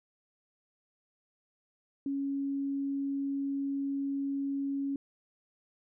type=tone; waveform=sine; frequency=277.2 Hz; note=C#4; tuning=in tune; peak=-30 dBFS; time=2.06-4.96 s; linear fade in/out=2 ms; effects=none